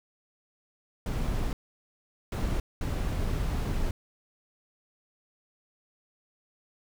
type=noise bursts at uneven times; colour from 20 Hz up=brown; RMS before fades=-29 dBFS; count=3; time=1.06-1.53 / 2.32-2.6 / 2.81-3.91 s; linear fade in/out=2 ms; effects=none